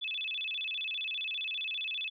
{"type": "tone with vibrato", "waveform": "sine", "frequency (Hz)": 2995, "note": "F#7", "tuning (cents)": 20, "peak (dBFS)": -33, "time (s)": [0.01, 2.1], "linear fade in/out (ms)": 20, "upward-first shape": "square", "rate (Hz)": 15, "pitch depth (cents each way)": 250, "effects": []}